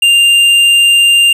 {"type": "tone with hard clipping", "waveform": "sine", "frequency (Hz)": 2794, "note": "F7", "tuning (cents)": 0, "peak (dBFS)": -6, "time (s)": [0.02, 1.33], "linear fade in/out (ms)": 5, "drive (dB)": 7, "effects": []}